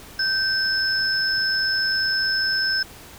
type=tone pair together; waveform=sine; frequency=1555 / 5230 Hz; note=G6 / E8; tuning=-14 / -15 cents; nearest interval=octave + major sixth; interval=2099 cents; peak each=-22 dBFS; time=0.19-2.83 s; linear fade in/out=5 ms; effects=pink hiss -43 dBFS RMS until 3.18 s